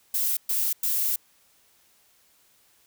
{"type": "noise bursts at uneven times", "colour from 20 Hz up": "violet", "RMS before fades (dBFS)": -25, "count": 3, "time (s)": [[0.14, 0.37], [0.49, 0.73], [0.83, 1.16]], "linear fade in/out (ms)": 5, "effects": ["white hiss -62 dBFS RMS until 2.86 s"]}